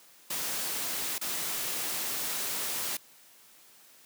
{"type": "noise with dropouts", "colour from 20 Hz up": "white", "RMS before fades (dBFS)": -33, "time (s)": [0.3, 2.97], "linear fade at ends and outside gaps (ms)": 5, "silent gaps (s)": [1.182, 1.212], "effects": ["white hiss -57 dBFS RMS until 4.05 s", "high-pass 150 Hz 12 dB/octave"]}